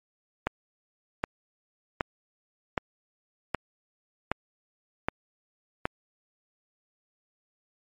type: click train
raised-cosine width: 0.5 ms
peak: -10 dBFS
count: 8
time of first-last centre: 0.47-5.855 s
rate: 1.3 Hz
effects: MP3 64 kbps